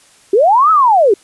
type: linear two-way sweep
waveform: sine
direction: up then down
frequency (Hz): 362.4 to 1318.5 to 362.4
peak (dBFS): -6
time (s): 0.33-1.14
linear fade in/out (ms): 5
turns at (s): 0.71
effects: white hiss -47 dBFS RMS until 1.23 s + resampled to 24000 Hz